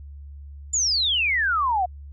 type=exponential sweep; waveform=sine; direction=down; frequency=7260 to 698.5 Hz; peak=-19 dBFS; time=0.73-1.86 s; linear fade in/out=10 ms; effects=added 71 Hz sine -37 dBFS peak until 2.12 s